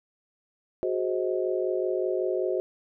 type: chord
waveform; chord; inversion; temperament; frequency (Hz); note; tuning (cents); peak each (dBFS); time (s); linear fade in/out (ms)
sine; Ab dominant seventh; third; equal with one note detuned; 370 / 415.3 / 523.3 / 631.3; Gb4 / Ab4 / C5 / Eb5; 0 / 0 / 0 / +25; -27 / -33 / -31 / -32; 0.83-2.6; 0
effects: none